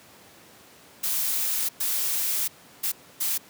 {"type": "noise bursts at uneven times", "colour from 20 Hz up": "blue", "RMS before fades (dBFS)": -26, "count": 4, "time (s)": [[1.03, 1.69], [1.8, 2.48], [2.83, 2.92], [3.2, 3.38]], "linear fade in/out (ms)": 10, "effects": ["pink hiss -51 dBFS RMS until 3.49 s", "high-pass 150 Hz 12 dB/octave"]}